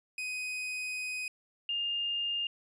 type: tone pair in turn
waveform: 40% pulse / sine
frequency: 2503 / 2816 Hz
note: D#7 / F7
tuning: +10 / +14 cents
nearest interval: major second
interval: 204 cents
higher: second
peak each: -33 / -30 dBFS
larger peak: second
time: 0.18-1.28 / 1.69-2.47 s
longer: first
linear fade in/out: 2 ms
effects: resampled to 22050 Hz